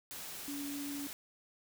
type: tone in noise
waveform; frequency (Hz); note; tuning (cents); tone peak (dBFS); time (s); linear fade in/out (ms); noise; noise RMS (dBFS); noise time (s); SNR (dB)
sine; 284.3; C#4; +44; -39; 0.48-1.07; 0; white; -45; 0.11-1.13; +3
effects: none